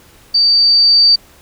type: tone with level ramp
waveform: sine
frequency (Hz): 4622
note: D8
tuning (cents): -28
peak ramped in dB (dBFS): -8 to -5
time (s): 0.34-1.16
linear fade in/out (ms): 10
effects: pink hiss -45 dBFS RMS until 1.41 s